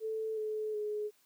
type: tone with pitch steps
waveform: sine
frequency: 440 / 430.4 / 421.1 Hz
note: A4 / A4 / G#4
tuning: 0 / -38 / +24 cents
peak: -33 dBFS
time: 0-1.11 s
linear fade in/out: 50 ms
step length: 370 ms
effects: white hiss -69 dBFS RMS until 1.25 s + high-pass 150 Hz 12 dB/octave